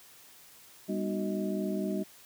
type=tone cluster; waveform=sine; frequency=199.3 / 244.1 / 303.4 / 369.1 / 630 Hz; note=G3 / B3 / D#4 / F#4 / D#5; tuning=+29 / -20 / -44 / -4 / +21 cents; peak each=-32 / -40 / -37 / -36 / -39 dBFS; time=0.88-2.04 s; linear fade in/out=20 ms; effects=white hiss -55 dBFS RMS until 2.25 s + high-pass 60 Hz 12 dB/octave